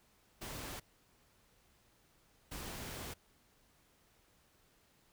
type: noise bursts at uneven times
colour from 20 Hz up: pink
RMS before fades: -45 dBFS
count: 2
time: 0.41-0.8 / 2.51-3.14 s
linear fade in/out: 10 ms
effects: pink hiss -70 dBFS RMS until 5.12 s